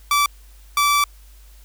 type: tone bursts at uneven times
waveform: sawtooth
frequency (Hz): 1159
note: D6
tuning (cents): -23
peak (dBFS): -11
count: 2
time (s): 0.11-0.26 / 0.77-1.04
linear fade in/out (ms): 2
effects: added 50 Hz sine -43 dBFS peak until 1.64 s + white hiss -54 dBFS RMS until 1.64 s